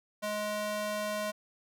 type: tone with high-pass filter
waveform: square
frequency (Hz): 210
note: G#3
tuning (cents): +19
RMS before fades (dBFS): -34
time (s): 0.22-1.32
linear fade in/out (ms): 20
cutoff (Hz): 500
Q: 1.3
effects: none